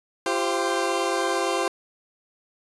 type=chord; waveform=20% pulse; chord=F suspended second; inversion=none; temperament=equal with one note detuned; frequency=343.2 / 392 / 523.3 Hz; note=F4 / G4 / C5; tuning=-30 / 0 / 0 cents; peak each=-22 dBFS; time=0.26-1.68 s; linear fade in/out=2 ms; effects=resampled to 24000 Hz